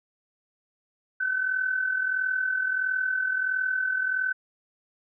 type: tone with amplitude modulation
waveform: sine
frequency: 1520 Hz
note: F#6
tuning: 46 cents sharp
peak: -21 dBFS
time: 1.2-4.33 s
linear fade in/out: 10 ms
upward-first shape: sine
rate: 41.5 Hz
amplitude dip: 60%
effects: none